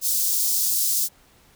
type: high-pass noise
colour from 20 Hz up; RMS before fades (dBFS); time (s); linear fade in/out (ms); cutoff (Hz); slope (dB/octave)
white; -22; 0.01-1.09; 50; 4800; 24
effects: pink hiss -56 dBFS RMS until 1.55 s